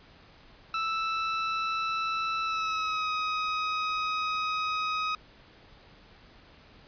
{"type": "tone with pitch glide", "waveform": "sawtooth", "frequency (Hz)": [1319, 1260.9], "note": ["E6", "D#6"], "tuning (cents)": [1, 23], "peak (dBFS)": -24, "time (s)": [0.74, 5.15], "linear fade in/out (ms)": 2, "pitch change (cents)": -78, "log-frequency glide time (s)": [2.44, 3.09], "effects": ["pink hiss -55 dBFS RMS until 6.87 s", "resampled to 11025 Hz"]}